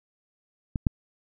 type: clicks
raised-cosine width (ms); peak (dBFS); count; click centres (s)
5; -15 / -8; 2; 0.758 / 0.868
effects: none